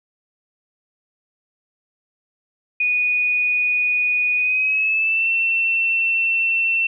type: tone with pitch glide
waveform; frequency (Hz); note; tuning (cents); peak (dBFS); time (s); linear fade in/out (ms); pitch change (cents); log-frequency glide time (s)
sine; 2470 to 2694; D#7 to E7; -13 to +37; -16; 2.8-6.87; 5; +150; 4.37-5.29
effects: none